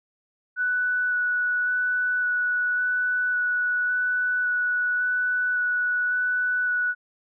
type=tone with vibrato; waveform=sine; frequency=1480 Hz; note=F#6; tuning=in tune; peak=-21 dBFS; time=0.56-6.95 s; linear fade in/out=50 ms; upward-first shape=square; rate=0.9 Hz; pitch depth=8 cents each way; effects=none